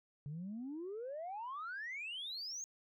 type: exponential sweep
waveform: sine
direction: up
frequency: 138.59 to 6645 Hz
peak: -40 dBFS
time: 0.26-2.64 s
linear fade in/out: 0 ms
effects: tanh soft clip ceiling -38 dBFS